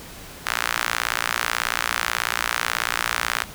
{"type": "tone with high-pass filter", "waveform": "sawtooth", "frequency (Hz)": 58.27, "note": "A#1", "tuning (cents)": 0, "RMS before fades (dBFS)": -25, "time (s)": [0.46, 3.44], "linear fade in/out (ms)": 10, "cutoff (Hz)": 1400, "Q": 1.6, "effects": ["pink hiss -40 dBFS RMS until 3.54 s"]}